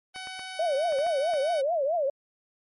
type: tone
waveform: 10% pulse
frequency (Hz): 751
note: F#5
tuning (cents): +26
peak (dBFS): -28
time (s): 0.14-1.62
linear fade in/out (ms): 20
type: clicks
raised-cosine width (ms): 0.5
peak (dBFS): -29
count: 7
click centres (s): 0.161 / 0.272 / 0.394 / 0.924 / 0.988 / 1.066 / 1.337
type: tone with vibrato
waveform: sine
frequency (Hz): 613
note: D#5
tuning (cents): -26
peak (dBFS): -23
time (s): 0.59-2.1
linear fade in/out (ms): 5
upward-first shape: triangle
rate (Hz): 4.6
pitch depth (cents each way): 280
effects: MP3 48 kbps

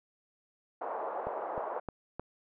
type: band-pass noise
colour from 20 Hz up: pink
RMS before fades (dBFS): -37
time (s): 0.81-1.8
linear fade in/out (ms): 5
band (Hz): 510 to 1000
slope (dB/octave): 24
type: click train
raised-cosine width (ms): 1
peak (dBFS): -23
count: 4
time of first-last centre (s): 1.27-2.196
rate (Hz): 3.24
effects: none

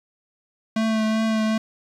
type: tone with vibrato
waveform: square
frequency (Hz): 220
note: A3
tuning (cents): 0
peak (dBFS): -20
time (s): 0.76-1.58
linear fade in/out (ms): 5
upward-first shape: triangle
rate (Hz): 2.6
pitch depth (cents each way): 21
effects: low-pass 6000 Hz 12 dB/octave + 8-bit

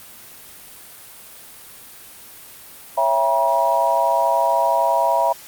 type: chord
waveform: sine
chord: C# diminished seventh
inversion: none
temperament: just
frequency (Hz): 554.4 / 665.2 / 798.3 / 957.9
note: C#5 / E5 / G5 / Bb5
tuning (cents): 0 / +16 / +31 / +47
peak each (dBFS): -24 / -19 / -24 / -18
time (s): 2.97-5.33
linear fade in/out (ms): 10
effects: white hiss -41 dBFS RMS until 5.47 s + Opus 32 kbps

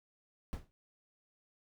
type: noise with exponential decay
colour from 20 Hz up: brown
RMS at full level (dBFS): -36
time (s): 0.53-0.71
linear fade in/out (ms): 0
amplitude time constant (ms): 37
effects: none

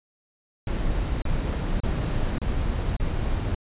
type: noise bursts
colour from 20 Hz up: brown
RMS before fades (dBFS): -25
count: 5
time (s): 0.67-3.548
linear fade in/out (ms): 2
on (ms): 550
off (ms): 32
effects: resampled to 8000 Hz

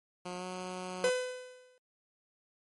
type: tone with pitch glide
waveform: 10% pulse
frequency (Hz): 179.8 to 183.26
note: F#3 to F#3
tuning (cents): -49 to -16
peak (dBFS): -30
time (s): 0.25-1.1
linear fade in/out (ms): 10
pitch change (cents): +33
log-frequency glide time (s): 0.37-0.44
type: tone with exponential decay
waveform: 45% pulse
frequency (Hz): 504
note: B4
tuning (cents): +35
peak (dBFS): -24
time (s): 1.04-1.78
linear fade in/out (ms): 1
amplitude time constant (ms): 160
effects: MP3 48 kbps

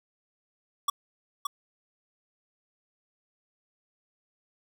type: tone with echo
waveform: square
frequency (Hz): 1136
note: C#6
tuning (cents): +42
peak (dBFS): -23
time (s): 0.88-0.9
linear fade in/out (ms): 5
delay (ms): 570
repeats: 1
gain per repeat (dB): -5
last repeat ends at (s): 1.47
effects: none

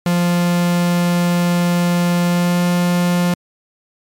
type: tone with pitch glide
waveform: 45% pulse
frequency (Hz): 174.61 to 176.03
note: F3 to F3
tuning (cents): 0 to +14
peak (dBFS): -13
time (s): 0.06-3.34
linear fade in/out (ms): 2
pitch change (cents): +14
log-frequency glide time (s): 2.26-2.63
effects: MP3 96 kbps

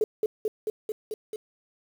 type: tone with echo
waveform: sine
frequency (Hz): 430.4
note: A4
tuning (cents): -38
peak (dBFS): -19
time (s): 0.01-0.04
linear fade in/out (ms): 2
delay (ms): 220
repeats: 6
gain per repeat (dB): -2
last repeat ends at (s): 1.36
effects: 8-bit

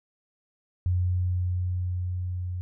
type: tone with level ramp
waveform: sine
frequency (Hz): 90.2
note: F#2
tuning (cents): -44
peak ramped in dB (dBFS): -21 to -29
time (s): 0.86-2.61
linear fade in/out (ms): 0
effects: none

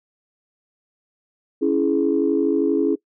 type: chord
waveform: sine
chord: C# minor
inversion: none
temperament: equal with one note detuned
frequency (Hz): 277.2 / 329.6 / 419.9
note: C#4 / E4 / G#4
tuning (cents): 0 / 0 / +19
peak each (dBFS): -20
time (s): 1.61-2.96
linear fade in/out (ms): 20
effects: noise-tail reverb RT60 0.1 s tail -21 dB re dry + tanh soft clip ceiling -7 dBFS

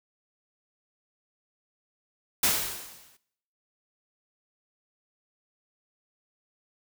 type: noise with exponential decay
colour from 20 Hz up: white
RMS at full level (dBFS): -21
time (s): 2.43-3.17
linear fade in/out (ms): 5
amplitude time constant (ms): 160
effects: noise-tail reverb RT60 0.7 s tail -19 dB re dry

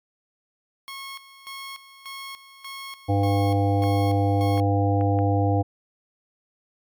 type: tone with tremolo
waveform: 15% pulse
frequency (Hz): 1090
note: C#6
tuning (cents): -29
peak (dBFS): -28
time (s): 0.88-4.6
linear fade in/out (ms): 0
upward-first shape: square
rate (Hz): 1.7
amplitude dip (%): 75
type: harmonic tone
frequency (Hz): 100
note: G2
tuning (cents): +35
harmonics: 1 / 3 / 5 / 7 / 8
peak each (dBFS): -20 / -25 / -27 / -28 / -29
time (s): 3.08-5.63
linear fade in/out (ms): 20
type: clicks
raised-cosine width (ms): 0.5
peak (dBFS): -24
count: 4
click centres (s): 3.837 / 4.577 / 5.011 / 5.189
effects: MP3 96 kbps

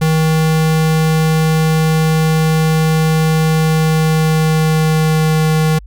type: tone with pitch glide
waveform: square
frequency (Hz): 158.6 to 157.05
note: D#3 to D#3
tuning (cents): +33 to +16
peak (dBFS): -11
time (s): 0.01-5.79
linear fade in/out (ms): 10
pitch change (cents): -17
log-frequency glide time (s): 3.5-5.46
effects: added 50 Hz sine -32 dBFS peak until 5.86 s

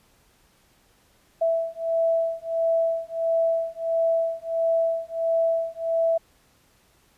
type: beating tone pair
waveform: sine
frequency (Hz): 659.3 / 660.8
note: E5 / E5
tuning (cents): 0 / +4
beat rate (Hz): 1.5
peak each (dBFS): -24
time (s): 1.41-6.18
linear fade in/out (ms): 10
effects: pink hiss -61 dBFS RMS until 7.17 s + resampled to 32000 Hz

